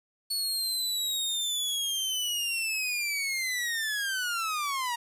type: linear sweep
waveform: sawtooth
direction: down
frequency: 4415 to 932.3 Hz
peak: -25 dBFS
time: 0.3-4.96 s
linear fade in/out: 10 ms
effects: resampled to 32000 Hz + 9-bit